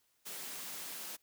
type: high-pass noise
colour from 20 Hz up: white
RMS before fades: -44 dBFS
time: 0.25-1.17 s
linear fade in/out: 20 ms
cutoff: 140 Hz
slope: 96 dB/octave
effects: white hiss -75 dBFS RMS until 1.22 s